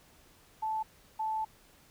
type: tone bursts at uneven times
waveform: sine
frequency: 875 Hz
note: A5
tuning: 10 cents flat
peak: -30 dBFS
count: 2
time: 0.62-0.83 / 1.19-1.45 s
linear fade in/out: 10 ms
effects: pink hiss -61 dBFS RMS until 1.9 s